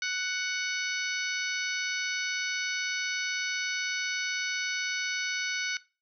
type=harmonic tone; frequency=742 Hz; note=F#5; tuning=5 cents sharp; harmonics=2 / 3 / 4 / 5 / 6 / 7 / 8; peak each=-33 / -34 / -40 / -39 / -38 / -43 / -39 dBFS; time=0.02-5.77 s; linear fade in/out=2 ms; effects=noise-tail reverb RT60 0.3 s tail -19 dB re dry